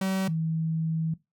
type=tone pair in turn; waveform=45% pulse / sine; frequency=190.7 / 161.25 Hz; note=G3 / E3; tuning=-47 / -38 cents; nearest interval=minor third; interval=291 cents; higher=first; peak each=-25 dBFS; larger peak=neither; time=0.01-0.28 / 0.28-1.14 s; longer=second; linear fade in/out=5 ms; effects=noise-tail reverb RT60 0.2 s tail -18 dB re dry